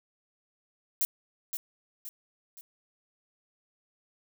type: noise with echo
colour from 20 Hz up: violet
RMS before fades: -27 dBFS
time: 1.01-1.05 s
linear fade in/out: 0 ms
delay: 520 ms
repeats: 3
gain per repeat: -7 dB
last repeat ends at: 2.61 s
effects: none